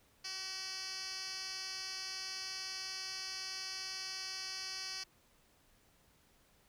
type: tone with band-pass filter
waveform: 10% pulse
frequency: 379.2 Hz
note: F#4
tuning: 43 cents sharp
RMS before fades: -43 dBFS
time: 0.24-5.04 s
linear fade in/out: 10 ms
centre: 4500 Hz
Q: 5
effects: pink hiss -69 dBFS RMS until 6.68 s